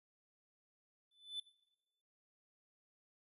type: tone with exponential growth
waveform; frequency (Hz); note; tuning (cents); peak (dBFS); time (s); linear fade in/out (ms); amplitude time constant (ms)
triangle; 3505; A7; -7; -36; 1.11-1.4; 5; 63
effects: noise-tail reverb RT60 1.0 s tail -18 dB re dry + resampled to 32000 Hz